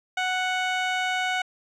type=tone; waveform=15% pulse; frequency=740 Hz; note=F#5; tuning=in tune; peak=-17 dBFS; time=0.17-1.42 s; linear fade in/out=5 ms; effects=low-pass 5000 Hz 12 dB/octave